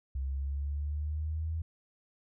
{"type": "exponential sweep", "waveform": "sine", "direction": "up", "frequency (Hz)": [66.2, 81.7], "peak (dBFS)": -31, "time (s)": [0.15, 1.62], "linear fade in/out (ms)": 5, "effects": []}